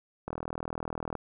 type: click train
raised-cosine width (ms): 1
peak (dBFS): -20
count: 36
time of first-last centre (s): 0.28-1.153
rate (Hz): 40.1
effects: none